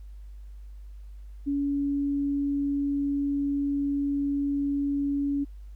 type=tone; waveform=sine; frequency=282.5 Hz; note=C#4; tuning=33 cents sharp; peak=-24 dBFS; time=1.46-5.45 s; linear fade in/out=20 ms; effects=added 50 Hz sine -40 dBFS peak until 5.75 s + pink hiss -69 dBFS RMS until 5.75 s